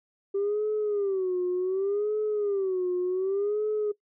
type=tone with vibrato; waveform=sine; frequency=392 Hz; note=G4; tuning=in tune; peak=-23 dBFS; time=0.34-3.92 s; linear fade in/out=10 ms; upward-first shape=sine; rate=0.67 Hz; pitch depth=150 cents each way; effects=noise-tail reverb RT60 0.1 s tail -20 dB re dry + tanh soft clip ceiling -21 dBFS